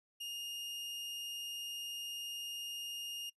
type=tone; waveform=40% pulse; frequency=2837 Hz; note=F7; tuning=27 cents sharp; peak=-40 dBFS; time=0.2-3.3 s; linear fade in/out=10 ms; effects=noise-tail reverb RT60 0.1 s tail -19 dB re dry + resampled to 32000 Hz